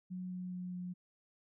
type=tone with pitch steps; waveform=sine; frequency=182.8 / 181.75 / 180.7 / 179.66 Hz; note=F#3 / F#3 / F#3 / F3; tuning=-21 / -31 / -41 / +49 cents; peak=-39 dBFS; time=0.1-0.94 s; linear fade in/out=20 ms; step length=210 ms; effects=none